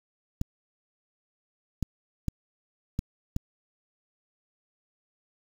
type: clicks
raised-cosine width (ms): 5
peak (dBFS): -15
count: 5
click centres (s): 0.414 / 1.827 / 2.283 / 2.991 / 3.364
effects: 7-bit